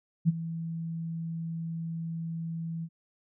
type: tone with ADSR envelope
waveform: sine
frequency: 164.81 Hz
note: E3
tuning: in tune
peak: -17 dBFS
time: 0.25-2.89 s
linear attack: 36 ms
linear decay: 25 ms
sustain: -15 dB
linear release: 56 ms
effects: none